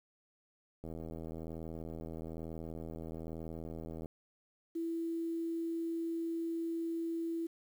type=click train; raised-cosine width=2 ms; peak=-31 dBFS; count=262; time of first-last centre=0.84-4.058 s; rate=81.1 Hz
type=tone; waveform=sine; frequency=331.8 Hz; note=E4; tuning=11 cents sharp; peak=-34 dBFS; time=4.75-7.47 s; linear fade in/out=10 ms
effects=10-bit